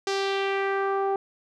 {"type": "tone with low-pass filter sweep", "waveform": "sawtooth", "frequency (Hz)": 392, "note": "G4", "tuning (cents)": 0, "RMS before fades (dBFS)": -26, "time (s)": [0.07, 1.16], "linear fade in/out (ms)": 2, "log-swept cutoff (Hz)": [5700, 810], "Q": 1.9, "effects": []}